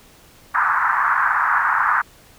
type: band-pass noise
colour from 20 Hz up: pink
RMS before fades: -18 dBFS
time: 0.54-2.02 s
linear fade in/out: 10 ms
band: 940 to 1700 Hz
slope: 48 dB/octave
effects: pink hiss -49 dBFS RMS until 2.38 s